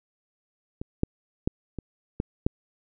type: clicks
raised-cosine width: 3 ms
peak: -20 / -9 / -10 / -20 / -13 / -8 dBFS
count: 6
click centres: 0.815 / 1.034 / 1.475 / 1.787 / 2.201 / 2.465 s
effects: none